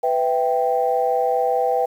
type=chord; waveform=sine; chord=E minor; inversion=second; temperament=equal with one note detuned; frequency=497.3 / 659.3 / 784 Hz; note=B4 / E5 / G5; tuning=+12 / 0 / 0 cents; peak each=-20 / -23 / -20 dBFS; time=0.03-1.86 s; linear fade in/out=10 ms; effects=tanh soft clip ceiling -7 dBFS + 8-bit